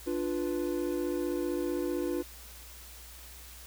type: chord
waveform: triangle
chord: B diminished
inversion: first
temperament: equal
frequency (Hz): 293.7 / 349.2 / 493.9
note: D4 / F4 / B4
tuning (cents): 0 / 0 / 0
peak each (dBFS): -32 / -30 / -35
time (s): 0.06-2.23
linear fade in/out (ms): 20
effects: added 60 Hz sine -50 dBFS peak until 3.66 s + white hiss -50 dBFS RMS until 3.66 s